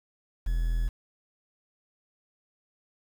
triangle tone with quantisation, 41.57 Hz, E1, 15 cents sharp, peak -22 dBFS, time 0.46-0.89 s, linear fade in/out 10 ms, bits 8, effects none

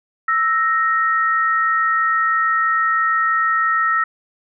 sine tone pair together, 1318.5 / 1864.6 Hz, E6 / A#6, 0 / 0 cents, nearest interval tritone, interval 600 cents, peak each -16 / -19 dBFS, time 0.28-4.04 s, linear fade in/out 5 ms, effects none

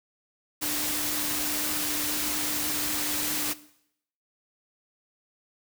sine tone in noise, 299 Hz, D4, 31 cents sharp, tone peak -35 dBFS, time 0.61-3.54 s, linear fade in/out 20 ms, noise white, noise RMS -29 dBFS, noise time 0.61-3.54 s, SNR -9 dB, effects noise-tail reverb RT60 0.7 s tail -17 dB re dry

